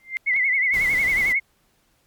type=tone with exponential growth; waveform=sine; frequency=2093 Hz; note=C7; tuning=in tune; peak=-19 dBFS; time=0-0.17 s; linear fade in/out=0 ms; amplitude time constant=35 ms
type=tone with vibrato; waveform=sine; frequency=2093 Hz; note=C7; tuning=in tune; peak=-17 dBFS; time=0.26-1.4 s; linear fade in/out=20 ms; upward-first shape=sine; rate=11 Hz; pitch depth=99 cents each way
type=clicks; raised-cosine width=0.3 ms; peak=-26 / -24 dBFS; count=2; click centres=0.337 / 0.364 s
type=noise; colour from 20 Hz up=pink; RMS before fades=-35 dBFS; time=0.73-1.33 s; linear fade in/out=10 ms
effects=pink hiss -64 dBFS RMS until 2.06 s + MP3 96 kbps